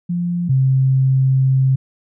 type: tone pair in turn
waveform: sine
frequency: 174.61 / 132.57 Hz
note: F3 / C3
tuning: 0 / +23 cents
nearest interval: perfect fourth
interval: 477 cents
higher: first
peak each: -17 / -11 dBFS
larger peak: second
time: 0.09-0.49 / 0.49-1.76 s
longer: second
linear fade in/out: 10 ms
effects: none